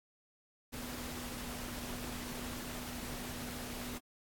sine tone in noise, 244.2 Hz, B3, 19 cents flat, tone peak -46 dBFS, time 0.72-3.99 s, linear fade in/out 20 ms, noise pink, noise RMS -44 dBFS, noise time 0.72-3.99 s, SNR -5 dB, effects AAC 64 kbps

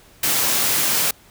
white high-pass noise, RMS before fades -19 dBFS, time 0.23-1.11 s, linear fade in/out 5 ms, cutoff 100 Hz, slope 48 dB/octave, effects pink hiss -50 dBFS RMS until 1.3 s

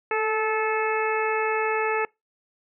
harmonic tone with a mistuned harmonic, 434.8 Hz, A4, 21 cents flat, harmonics 1 / 2 / 3 / 4 / 5 / 6, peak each -25 / -28 / -30 / -31 / -32 / -33 dBFS, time 0.11-2.05 s, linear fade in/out 2 ms, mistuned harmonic 1, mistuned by +18 cents, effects noise-tail reverb RT60 0.2 s tail -24 dB re dry

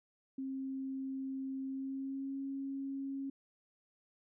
sine tone with pitch glide, 267 to 272.9 Hz, C4 to C#4, +35 to -27 cents, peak -37 dBFS, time 0.38-3.3 s, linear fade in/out 5 ms, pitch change +38 cents, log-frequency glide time 1.66-2.4 s, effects none

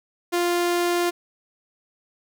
sawtooth tone, 349.2 Hz, F4, in tune, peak -16 dBFS, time 0.32-1.11 s, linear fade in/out 20 ms, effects none

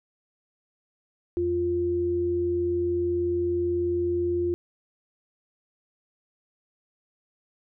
sine tone pair together, 87.31 / 349.2 Hz, F2 / F4, 0 / 0 cents, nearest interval 2 octaves, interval 2400 cents, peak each -33 / -23 dBFS, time 1.37-4.54 s, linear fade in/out 0 ms, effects none

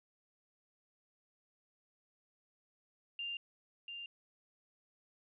sine tone with echo, 2794 Hz, F7, in tune, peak -38 dBFS, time 3.19-3.37 s, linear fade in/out 2 ms, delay 690 ms, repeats 1, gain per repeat -5 dB, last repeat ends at 4.06 s, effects none

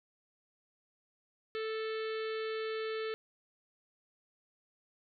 harmonic tone, 440 Hz, A4, in tune, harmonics 1 / 3 / 4 / 5 / 6 / 7 / 8 / 9 / 10, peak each -35 / -45 / -47 / -49 / -51 / -52 / -53 / -54 / -55 dBFS, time 1.55-3.14 s, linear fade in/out 0 ms, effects none

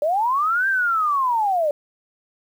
sine linear two-way sweep, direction up then down, 568 to 1601 to 568 Hz, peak -17 dBFS, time 0.02-1.71 s, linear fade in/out 2 ms, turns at 0.68 s, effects 8-bit

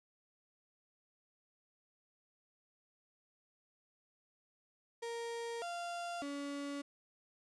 35% pulse tone with pitch steps, 465.9 / 693 / 283.7 Hz, A#4 / F5 / C#4, -1 / -14 / +40 cents, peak -38 dBFS, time 5.02-6.82 s, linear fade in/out 10 ms, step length 600 ms, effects resampled to 22050 Hz

